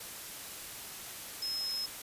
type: tone in noise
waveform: sine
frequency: 5160 Hz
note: E8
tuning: 38 cents flat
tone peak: -33 dBFS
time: 1.42-1.86 s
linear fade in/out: 5 ms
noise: white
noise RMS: -44 dBFS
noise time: 0-2.02 s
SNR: +8 dB
effects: resampled to 32000 Hz